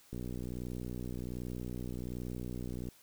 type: click train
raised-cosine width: 3 ms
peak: -28 dBFS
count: 170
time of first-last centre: 0.13-2.887 s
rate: 61.3 Hz
effects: white hiss -62 dBFS RMS until 3.02 s